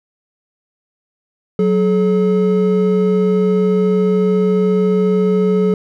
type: tone pair together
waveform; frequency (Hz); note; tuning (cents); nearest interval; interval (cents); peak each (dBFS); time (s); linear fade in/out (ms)
triangle; 185.44 / 428; F#3 / A4; +4 / -48; octave + major second; 1448; -12; 1.59-5.74; 2
effects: none